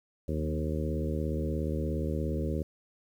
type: harmonic tone with a mistuned harmonic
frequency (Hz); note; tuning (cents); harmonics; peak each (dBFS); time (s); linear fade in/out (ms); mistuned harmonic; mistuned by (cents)
77; D#2; -17; 1 / 2 / 3 / 4 / 5 / 6 / 7; -32 / -35 / -37 / -38 / -39 / -40 / -40; 0.28-2.63; 5; 2; +24
effects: 10-bit